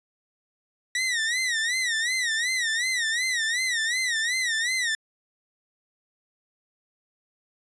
sawtooth tone with vibrato, 1914 Hz, A#6, 45 cents sharp, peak -20 dBFS, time 0.95-4.95 s, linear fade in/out 2 ms, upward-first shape sine, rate 2.7 Hz, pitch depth 140 cents each way, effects resampled to 22050 Hz

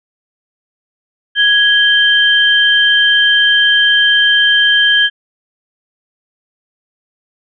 sine tone pair together, 1661.2 / 3136 Hz, G#6 / G7, 0 / 0 cents, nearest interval major seventh, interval 1100 cents, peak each -10 dBFS, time 1.35-5.1 s, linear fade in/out 50 ms, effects none

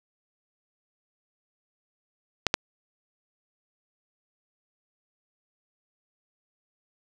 clicks, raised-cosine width 0.2 ms, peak -3 dBFS, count 2, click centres 2.467 / 2.541 s, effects none

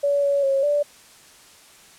sine tone with pitch steps, 569 / 564 / 545 / 583 Hz, C#5 / C#5 / C#5 / D5, +45 / +30 / -29 / -13 cents, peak -17 dBFS, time 0.03-0.83 s, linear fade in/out 10 ms, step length 200 ms, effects white hiss -49 dBFS RMS until 1.98 s + low-pass 10000 Hz 12 dB/octave

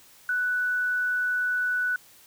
sine tone, 1485 Hz, F#6, 6 cents sharp, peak -23 dBFS, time 0.29-1.96 s, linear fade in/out 2 ms, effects white hiss -54 dBFS RMS until 2.26 s

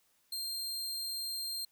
sawtooth tone, 4186 Hz, C8, in tune, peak -33 dBFS, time 0.32-1.65 s, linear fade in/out 5 ms, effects white hiss -72 dBFS RMS until 1.71 s

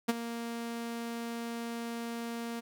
sawtooth tone with ADSR envelope, 233.1 Hz, A#3, in tune, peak -19 dBFS, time 0.08-2.61 s, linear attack 14 ms, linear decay 26 ms, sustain -13 dB, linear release 22 ms, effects none

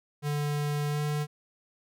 square tone with pitch glide, 146.83 to 148.62 Hz, D3 to D3, 0 to +21 cents, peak -28 dBFS, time 0.22-1.27 s, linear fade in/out 50 ms, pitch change +21 cents, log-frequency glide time 0.89-1 s, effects none

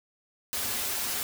white noise with comb filter, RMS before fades -31 dBFS, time 0.53-1.23 s, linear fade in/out 0 ms, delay 6.2 ms, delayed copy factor -0.75, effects none

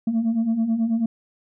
sine beating tone pair, 220 / 229.2 Hz, A3 / A#3, 0 / -29 cents, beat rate 9.2 Hz, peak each -24 / -18 dBFS, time 0.07-1.06 s, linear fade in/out 5 ms, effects tanh soft clip ceiling -16 dBFS

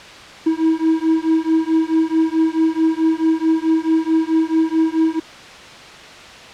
triangle beating tone pair, 319.6 / 324.2 Hz, D#4 / E4, +47 / -29 cents, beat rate 4.6 Hz, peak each -15 dBFS, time 0.46-5.2 s, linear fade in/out 10 ms, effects white hiss -37 dBFS RMS until 6.53 s + low-pass 4000 Hz 12 dB/octave

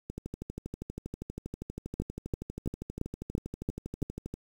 two click trains, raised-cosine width 3 ms, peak -17 / -24 dBFS, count 7 / 54, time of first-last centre 2-4.027 / 0.1-4.34 s, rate 2.96 / 12.5 Hz, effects 8-bit

